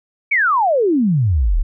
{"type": "exponential sweep", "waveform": "sine", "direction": "down", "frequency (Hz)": [2349, 32.7], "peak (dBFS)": -12, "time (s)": [0.31, 1.63], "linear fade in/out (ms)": 10, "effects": []}